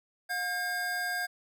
square tone pair together, 717 / 1609.6 Hz, F5 / G6, +45 / +45 cents, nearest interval octave + major second, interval 1400 cents, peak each -37 / -32 dBFS, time 0.29-1.27 s, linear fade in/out 20 ms, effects none

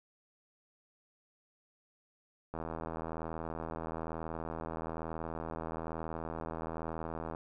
click train, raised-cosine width 1 ms, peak -25 dBFS, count 391, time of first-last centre 2.54-7.349 s, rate 81.1 Hz, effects none

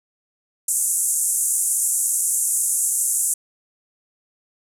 white band-pass noise, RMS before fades -21 dBFS, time 0.68-3.34 s, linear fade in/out 5 ms, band 7100 to 11000 Hz, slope 48 dB/octave, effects none

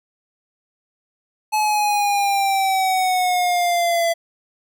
square exponential sweep, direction down, 860 to 670 Hz, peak -17 dBFS, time 1.52-4.14 s, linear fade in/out 20 ms, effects none

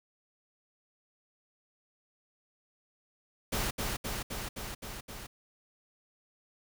pink noise with echo, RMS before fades -32 dBFS, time 3.52-3.71 s, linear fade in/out 10 ms, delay 260 ms, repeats 6, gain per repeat -2 dB, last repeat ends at 5.27 s, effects none

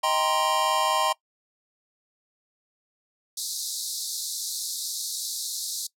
square chord, C minor seventh, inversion first, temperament just, 627.9 / 784.9 / 941.9 / 1046.5 Hz, Eb5 / G5 / Bb5 / C6, +16 / +2 / +18 / 0 cents, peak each -30 / -29 / -28 / -26 dBFS, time 0.03-1.13 s, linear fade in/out 10 ms
pink high-pass noise, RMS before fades -30 dBFS, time 3.37-5.87 s, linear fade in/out 5 ms, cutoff 3800 Hz, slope 96 dB/octave
effects noise-tail reverb RT60 0.1 s tail -21 dB re dry + low-pass 12000 Hz 12 dB/octave

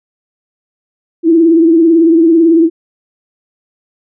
sine tone with vibrato, 329.6 Hz, E4, in tune, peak -4 dBFS, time 1.23-2.7 s, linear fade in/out 50 ms, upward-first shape triangle, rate 18 Hz, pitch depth 79 cents each way, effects none

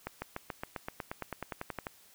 accelerating click train, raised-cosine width 0.5 ms, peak -21 dBFS, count 17, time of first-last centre 0.07-1.868 s, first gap 150 ms, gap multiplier 0.96, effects white hiss -60 dBFS RMS until 2.14 s

